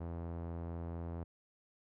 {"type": "tone with low-pass filter", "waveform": "sawtooth", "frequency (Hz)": 84.3, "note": "E2", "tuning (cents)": 39, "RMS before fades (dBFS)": -42, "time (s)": [0, 1.24], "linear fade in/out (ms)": 10, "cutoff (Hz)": 870, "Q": 0.89, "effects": []}